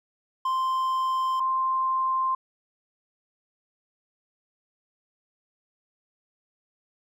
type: tone pair in turn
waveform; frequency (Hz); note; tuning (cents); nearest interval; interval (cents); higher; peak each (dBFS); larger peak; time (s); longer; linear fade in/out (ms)
triangle / sine; 1044 / 1048; C6 / C6; -4 / +2; unison; 6; second; -21 / -22; first; 0.45-1.4 / 1.4-2.35; neither; 5
effects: none